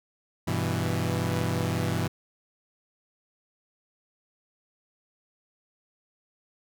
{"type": "chord", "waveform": "sawtooth", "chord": "E minor", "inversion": "first", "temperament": "equal", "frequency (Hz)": [98, 123.47, 164.81], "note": ["G2", "B2", "E3"], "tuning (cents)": [0, 0, 0], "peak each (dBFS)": -26, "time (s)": [0.47, 2.08], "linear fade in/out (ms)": 10, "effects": []}